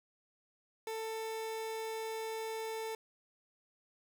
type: tone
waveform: 30% pulse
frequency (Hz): 444.4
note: A4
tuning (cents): +17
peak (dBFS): -35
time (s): 0.87-2.95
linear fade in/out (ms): 2
effects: none